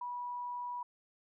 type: tone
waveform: sine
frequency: 976 Hz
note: B5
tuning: 21 cents flat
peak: -37 dBFS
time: 0.01-0.83 s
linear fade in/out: 5 ms
effects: none